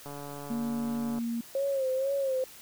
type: click train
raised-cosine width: 1 ms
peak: -28 dBFS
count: 162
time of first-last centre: 0.06-1.186 s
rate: 143 Hz
type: tone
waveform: sine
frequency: 233.1 Hz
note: A#3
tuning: in tune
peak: -29 dBFS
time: 0.5-1.41 s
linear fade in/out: 5 ms
type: tone with vibrato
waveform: sine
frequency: 537 Hz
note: C5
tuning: 45 cents sharp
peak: -26 dBFS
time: 1.55-2.44 s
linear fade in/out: 2 ms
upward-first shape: sine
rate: 2.1 Hz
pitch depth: 66 cents each way
effects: white hiss -50 dBFS RMS until 2.61 s